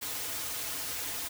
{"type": "noise with comb filter", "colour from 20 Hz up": "white", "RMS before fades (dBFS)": -36, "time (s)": [0.01, 1.29], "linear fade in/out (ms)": 20, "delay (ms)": 5.2, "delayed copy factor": -0.9, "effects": []}